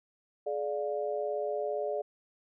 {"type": "chord", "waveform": "sine", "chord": "D diminished", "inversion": "second", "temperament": "just", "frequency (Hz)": [422.9, 587.3, 704.8], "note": ["Ab4", "D5", "F5"], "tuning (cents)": [31, 0, 16], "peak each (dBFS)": [-34, -33, -38], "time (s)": [0.46, 2.02], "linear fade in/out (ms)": 10, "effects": []}